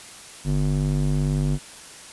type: tone with band-pass filter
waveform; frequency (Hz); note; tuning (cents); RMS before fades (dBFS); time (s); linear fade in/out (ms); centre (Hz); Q
square; 48.98; G1; -1; -22; 0.44-1.59; 50; 170; 1.7
effects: white hiss -42 dBFS RMS until 2.12 s + resampled to 24000 Hz